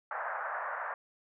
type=band-pass noise; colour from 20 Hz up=white; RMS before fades=-37 dBFS; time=0.11-0.94 s; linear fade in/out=2 ms; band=570 to 1700 Hz; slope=48 dB/octave; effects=none

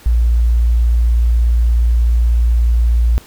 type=tone; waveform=sine; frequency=58.27 Hz; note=A#1; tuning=in tune; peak=-9 dBFS; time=0.06-3.18 s; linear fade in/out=0 ms; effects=pink hiss -42 dBFS RMS until 3.26 s

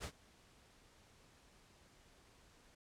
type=noise with ADSR envelope; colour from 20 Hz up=pink; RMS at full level=-43 dBFS; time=0-2.75 s; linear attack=38 ms; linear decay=75 ms; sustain=-23 dB; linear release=7 ms; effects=low-pass 9000 Hz 12 dB/octave

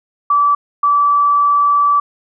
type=tone bursts at uneven times; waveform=sine; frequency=1156 Hz; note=D6; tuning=28 cents flat; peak=-9 dBFS; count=2; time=0.3-0.55 / 0.83-2 s; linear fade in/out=5 ms; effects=none

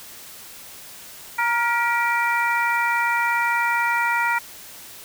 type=harmonic tone with a mistuned harmonic; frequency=469.4 Hz; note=A#4; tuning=12 cents sharp; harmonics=2 / 3 / 4 / 5; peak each=-22 / -24 / -25 / -26 dBFS; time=1.38-4.39 s; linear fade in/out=10 ms; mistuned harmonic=4; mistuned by=+44 cents; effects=white hiss -41 dBFS RMS until 5.04 s

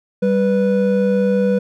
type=tone pair together; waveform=triangle; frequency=195.6 / 492.3 Hz; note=G3 / B4; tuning=-4 / -6 cents; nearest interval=octave + major third; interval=1598 cents; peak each=-14 dBFS; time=0.22-1.59 s; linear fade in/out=10 ms; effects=none

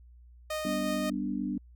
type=tone with tremolo; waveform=sawtooth; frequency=618 Hz; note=D#5; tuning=12 cents flat; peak=-27 dBFS; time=0.5-1.1 s; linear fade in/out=5 ms; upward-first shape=sine; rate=5.5 Hz; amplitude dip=25%
type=chord; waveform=sine; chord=G major; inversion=none; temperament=equal; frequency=196 / 246.9 / 293.7 Hz; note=G3 / B3 / D4; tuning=0 / 0 / 0 cents; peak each=-34 dBFS; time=0.65-1.58 s; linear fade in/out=2 ms
effects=added 60 Hz sine -51 dBFS peak until 1.75 s

